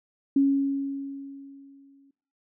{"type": "tone with exponential decay", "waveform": "sine", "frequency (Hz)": 276.2, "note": "C#4", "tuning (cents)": -6, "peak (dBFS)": -16, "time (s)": [0.36, 2.11], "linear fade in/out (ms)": 5, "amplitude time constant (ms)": 380, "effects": ["noise-tail reverb RT60 0.5 s tail -21 dB re dry"]}